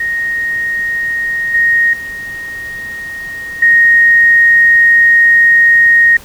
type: tone with level steps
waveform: sine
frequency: 1864.7 Hz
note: A#6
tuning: in tune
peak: -13 / -7 / -21 / -4 dBFS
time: 0-6.17 s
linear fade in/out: 5 ms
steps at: 1.54 / 1.93 / 3.62 s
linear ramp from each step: 5 ms
effects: pink hiss -36 dBFS RMS until 6.24 s